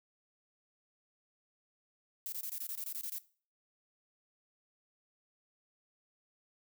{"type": "noise bursts", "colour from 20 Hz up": "violet", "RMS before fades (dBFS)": -40, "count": 11, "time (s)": [2.26, 3.183], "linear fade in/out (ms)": 0, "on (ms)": 63, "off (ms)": 23, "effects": ["noise-tail reverb RT60 0.4 s tail -18 dB re dry"]}